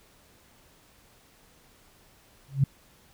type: tone with exponential growth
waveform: sine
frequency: 137.1 Hz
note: C#3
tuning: 19 cents flat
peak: -14 dBFS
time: 2.48-2.64 s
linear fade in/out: 5 ms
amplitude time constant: 34 ms
effects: pink hiss -59 dBFS RMS until 3.13 s